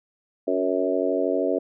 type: harmonic tone with a mistuned harmonic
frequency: 92.7 Hz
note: F#2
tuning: 4 cents sharp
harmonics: 3 / 4 / 5 / 6 / 7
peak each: -27 / -27 / -27 / -27 / -27 dBFS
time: 0.47-1.59 s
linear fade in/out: 10 ms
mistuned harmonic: 3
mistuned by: +23 cents
effects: none